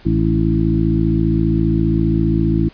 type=harmonic tone with a mistuned harmonic; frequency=55 Hz; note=A1; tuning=in tune; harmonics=1 / 2 / 3 / 4 / 5 / 6; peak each=-20 / -20 / -18 / -22 / -23 / -19 dBFS; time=0.05-2.69 s; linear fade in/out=10 ms; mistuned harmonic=5; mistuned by=+32 cents; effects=pink hiss -46 dBFS RMS until 2.73 s + resampled to 11025 Hz